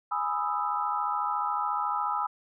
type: chord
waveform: sine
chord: E major seventh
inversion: first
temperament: equal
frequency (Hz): 830.6 / 987.8 / 1244.5 / 1318.5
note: G#5 / B5 / D#6 / E6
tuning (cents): 0 / 0 / 0 / 0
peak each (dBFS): -32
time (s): 0.11-2.27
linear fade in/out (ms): 10
effects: none